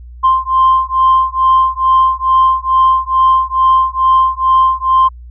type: beating tone pair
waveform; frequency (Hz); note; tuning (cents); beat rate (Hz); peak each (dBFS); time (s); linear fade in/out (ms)
sine; 1046.5 / 1048.8; C6 / C6; 0 / +4; 2.3; -10; 0.23-5.09; 20
effects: tanh soft clip ceiling -2 dBFS + added 60 Hz sine -30 dBFS peak until 5.3 s

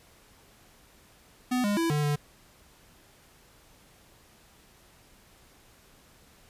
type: tone with pitch steps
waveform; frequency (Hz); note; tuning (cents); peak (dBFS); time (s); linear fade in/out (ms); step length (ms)
square; 250.6 / 204.7 / 332.1 / 148.6 / 146.7; B3 / G#3 / E4 / D3 / D3; +25 / -25 / +13 / +21 / -2; -25; 1.51-2.16; 10; 130
effects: pink hiss -58 dBFS RMS until 6.49 s + resampled to 32000 Hz

